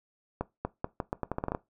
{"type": "accelerating click train", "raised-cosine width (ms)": 1, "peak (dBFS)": -16, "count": 12, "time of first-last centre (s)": [0.41, 1.549], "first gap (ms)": 240, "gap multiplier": 0.81, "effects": ["noise-tail reverb RT60 0.2 s tail -19 dB re dry"]}